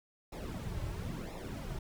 brown noise with flanger, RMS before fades -40 dBFS, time 0.32-1.79 s, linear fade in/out 5 ms, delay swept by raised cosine 0.64 to 4.24 ms, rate 0.98 Hz, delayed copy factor -0.75, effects none

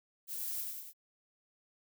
violet noise with echo, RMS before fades -40 dBFS, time 0.27-0.65 s, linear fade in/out 50 ms, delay 95 ms, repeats 3, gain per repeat -3 dB, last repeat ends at 0.935 s, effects none

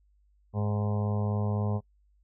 harmonic tone, 103.83 Hz, G#2, in tune, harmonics 1 / 2 / 4 / 5 / 6 / 7 / 8 / 9 / 10, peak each -27 / -33 / -39 / -41 / -43 / -44 / -45 / -46 / -47 dBFS, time 0.53-1.81 s, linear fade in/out 50 ms, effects noise-tail reverb RT60 0.1 s tail -25 dB re dry + added 50 Hz sine -62 dBFS peak until 2.23 s

